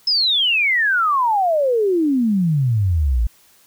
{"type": "exponential sweep", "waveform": "sine", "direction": "down", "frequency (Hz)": [5250, 53.1], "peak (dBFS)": -14, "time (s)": [0.07, 3.27], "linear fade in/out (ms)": 5, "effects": ["white hiss -53 dBFS RMS until 3.66 s"]}